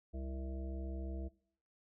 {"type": "harmonic tone", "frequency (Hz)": 66, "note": "C2", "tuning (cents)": 16, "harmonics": [1, 3, 5, 7, 9, 10], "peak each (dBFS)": [-40, -50, -49, -55, -59, -53], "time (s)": [0.13, 1.29], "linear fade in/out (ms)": 20, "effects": ["noise-tail reverb RT60 0.6 s tail -21 dB re dry"]}